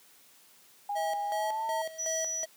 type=tone with pitch glide; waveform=sine; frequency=816 to 900.2 Hz; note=G#5 to A5; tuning=-31 to +39 cents; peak=-30 dBFS; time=0.89-1.82 s; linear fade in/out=5 ms; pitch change=+170 cents; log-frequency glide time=1.28-1.66 s
type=tone with tremolo; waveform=square; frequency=642 Hz; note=E5; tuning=46 cents flat; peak=-33 dBFS; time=0.95-2.46 s; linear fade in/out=20 ms; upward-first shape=square; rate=2.7 Hz; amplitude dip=75%
type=tone; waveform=sine; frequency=5890 Hz; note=F#8; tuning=9 cents flat; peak=-31 dBFS; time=1.98-2.45 s; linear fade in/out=20 ms
effects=white hiss -59 dBFS RMS until 2.56 s + high-pass 150 Hz 12 dB/octave